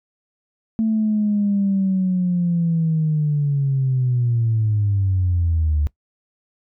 sine linear sweep, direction down, 223.3 to 72.4 Hz, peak -15 dBFS, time 0.79-5.87 s, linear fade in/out 0 ms, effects noise-tail reverb RT60 0.1 s tail -21 dB re dry + tanh soft clip ceiling -11 dBFS

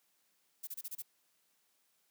violet noise bursts, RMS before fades -42 dBFS, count 6, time 0.63-1.023 s, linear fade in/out 10 ms, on 43 ms, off 27 ms, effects white hiss -75 dBFS RMS until 2.1 s + high-pass 150 Hz 12 dB/octave

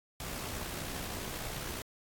pink noise with amplitude modulation, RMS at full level -38 dBFS, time 0.2-1.82 s, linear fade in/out 2 ms, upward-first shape sine, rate 63.2 Hz, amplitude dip 40%, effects AAC 64 kbps

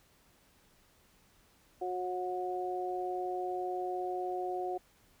harmonic tone, 182 Hz, F#3, 28 cents flat, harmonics 2 / 3 / 4, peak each -36 / -44 / -36 dBFS, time 1.81-4.78 s, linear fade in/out 10 ms, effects pink hiss -66 dBFS RMS until 5.2 s

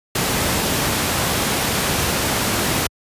pink noise, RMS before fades -19 dBFS, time 0.15-2.87 s, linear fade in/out 5 ms, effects high-pass 80 Hz 12 dB/octave + resampled to 32000 Hz

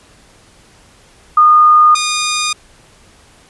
sine / 10% pulse tone pair in turn, 1224 / 1224 Hz, D#6 / D#6, -29 / -29 cents, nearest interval unison, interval 0 cents, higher neither, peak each -4 / -6 dBFS, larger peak first, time 1.37-1.95 / 1.95-2.53 s, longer neither, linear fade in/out 5 ms, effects pink hiss -46 dBFS RMS until 3.49 s + resampled to 24000 Hz

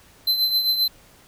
square tone with tremolo, 4068 Hz, C8, 50 cents flat, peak -16 dBFS, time 0.27-0.88 s, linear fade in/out 5 ms, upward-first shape triangle, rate 7.6 Hz, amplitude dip 65%, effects pink hiss -52 dBFS RMS until 1.27 s

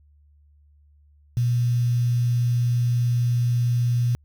sine tone with quantisation, 120.8 Hz, B2, 38 cents flat, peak -18 dBFS, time 1.37-4.15 s, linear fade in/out 0 ms, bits 7, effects added 73 Hz sine -53 dBFS peak until 4.24 s

